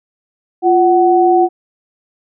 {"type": "tone pair together", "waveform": "sine", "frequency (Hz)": [349.2, 746.8], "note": ["F4", "F#5"], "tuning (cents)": [0, 16], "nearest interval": "octave + minor second", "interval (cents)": 1316, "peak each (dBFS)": -10, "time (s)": [0.62, 1.49], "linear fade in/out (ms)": 50, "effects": []}